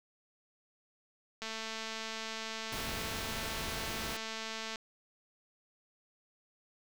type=click train; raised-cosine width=0.2 ms; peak=-23 dBFS; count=742; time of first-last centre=1.42-4.758 s; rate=222 Hz
type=noise; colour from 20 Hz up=pink; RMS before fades=-41 dBFS; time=2.72-4.17 s; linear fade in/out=5 ms
effects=none